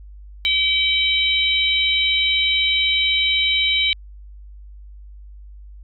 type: harmonic tone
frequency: 768 Hz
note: G5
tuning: 36 cents flat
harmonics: 3 / 4 / 5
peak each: -20 / -20 / -20 dBFS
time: 0.45-3.93 s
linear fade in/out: 0 ms
effects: added 50 Hz sine -37 dBFS peak until 5.83 s